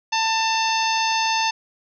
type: harmonic tone with a mistuned harmonic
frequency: 893 Hz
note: A5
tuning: 25 cents sharp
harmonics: 1 / 2 / 3 / 4 / 5 / 6 / 7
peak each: -21 / -29 / -26 / -29 / -30 / -29 / -32 dBFS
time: 0.12-1.51 s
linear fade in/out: 10 ms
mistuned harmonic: 6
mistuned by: -52 cents
effects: none